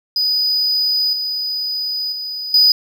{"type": "tone with level steps", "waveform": "triangle", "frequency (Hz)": 4968, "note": "D#8", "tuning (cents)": -3, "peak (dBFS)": [-13, -18, -22, -7], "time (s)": [0.16, 2.72], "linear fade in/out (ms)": 2, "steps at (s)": [1.13, 2.12, 2.54], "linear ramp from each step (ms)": 2, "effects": []}